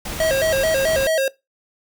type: noise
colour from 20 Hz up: pink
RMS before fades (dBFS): -29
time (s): 0.05-1.07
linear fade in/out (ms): 5
type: tone with vibrato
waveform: square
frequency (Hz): 587.3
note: D5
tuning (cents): 0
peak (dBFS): -17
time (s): 0.2-1.28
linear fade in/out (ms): 2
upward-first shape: square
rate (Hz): 4.6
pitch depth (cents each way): 150
effects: noise-tail reverb RT60 0.2 s tail -20 dB re dry